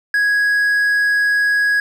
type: tone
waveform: triangle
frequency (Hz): 1661.2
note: G#6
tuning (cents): 0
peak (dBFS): -11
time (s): 0.14-1.8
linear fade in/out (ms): 2
effects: none